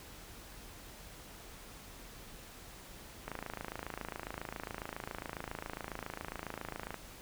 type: click train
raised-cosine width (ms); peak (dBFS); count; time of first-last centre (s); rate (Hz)
0.5; -24; 101; 3.28-6.943; 27.3
effects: added 43 Hz sine -58 dBFS peak until 7.21 s + pink hiss -52 dBFS RMS until 7.21 s